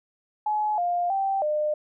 sine tone with pitch steps, 848 / 703 / 780 / 604 Hz, G#5 / F5 / G5 / D5, +36 / +11 / -9 / +48 cents, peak -22 dBFS, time 0.46-1.74 s, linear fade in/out 5 ms, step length 320 ms, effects none

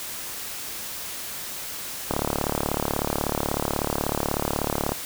click train, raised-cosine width 1 ms, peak -9 dBFS, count 103, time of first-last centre 2.11-4.92 s, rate 36.3 Hz, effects white hiss -34 dBFS RMS until 5.05 s

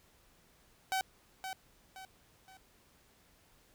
sawtooth tone with echo, 761 Hz, F#5, 48 cents sharp, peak -27 dBFS, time 0.92-1.01 s, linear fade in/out 0 ms, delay 520 ms, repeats 3, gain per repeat -8 dB, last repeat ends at 2.57 s, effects pink hiss -66 dBFS RMS until 3.74 s

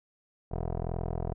15% pulse tone with low-pass filter, 42 Hz, E1, 33 cents sharp, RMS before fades -33 dBFS, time 0.51-1.34 s, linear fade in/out 10 ms, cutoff 700 Hz, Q 2.2, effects none

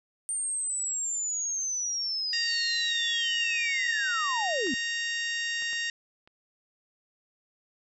sine linear sweep, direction down, 8870 to 221.7 Hz, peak -28 dBFS, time 0.29-4.74 s, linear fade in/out 0 ms
harmonic tone, 930 Hz, A#5, 4 cents flat, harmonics 2 / 3 / 4 / 5 / 6 / 7 / 8, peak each -31 / -35 / -38 / -43 / -39 / -46 / -43 dBFS, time 2.33-5.9 s, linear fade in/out 2 ms
clicks, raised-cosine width 0.3 ms, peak -29 / -31 / -30 / -39 dBFS, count 4, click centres 4.669 / 5.623 / 5.731 / 6.275 s
effects none

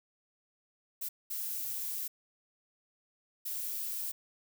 violet noise bursts at uneven times, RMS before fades -37 dBFS, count 3, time 1.01-1.09 / 1.3-2.08 / 3.45-4.12 s, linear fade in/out 10 ms, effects none

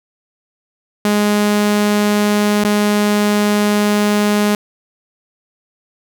sawtooth tone with dropouts, 207.7 Hz, G#3, in tune, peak -8 dBFS, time 1.05-4.55 s, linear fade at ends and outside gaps 2 ms, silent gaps 2.638-2.647 s, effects none

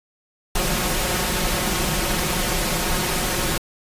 pink noise with comb filter, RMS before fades -22 dBFS, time 0.55-3.58 s, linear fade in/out 5 ms, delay 5.5 ms, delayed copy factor +0.65, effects resampled to 32000 Hz

